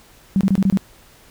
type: tone bursts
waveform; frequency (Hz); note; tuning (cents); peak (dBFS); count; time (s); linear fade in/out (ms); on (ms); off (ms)
sine; 192.9; G3; -28; -12; 6; 0.36-0.773; 0; 48; 25
effects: pink hiss -49 dBFS RMS until 1.3 s